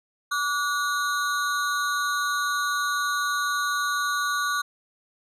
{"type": "ring-modulated tone", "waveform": "square", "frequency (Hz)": 1304, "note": "E6", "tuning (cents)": -19, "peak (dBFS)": -21, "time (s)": [0.31, 4.62], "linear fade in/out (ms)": 10, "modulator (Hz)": 150, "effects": ["low-pass 11000 Hz 12 dB/octave"]}